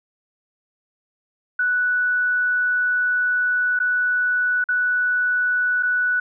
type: tone with dropouts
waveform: sine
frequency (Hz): 1480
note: F#6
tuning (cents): 0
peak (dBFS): -17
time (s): 1.59-6.2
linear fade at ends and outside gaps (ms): 5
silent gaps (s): 3.791-3.8 / 4.641-4.687 / 5.827-5.831
effects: none